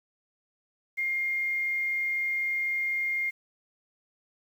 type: tone with quantisation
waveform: sine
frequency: 2122 Hz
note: C7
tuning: 24 cents sharp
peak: -26 dBFS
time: 0.97-3.31 s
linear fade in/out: 20 ms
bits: 9
effects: none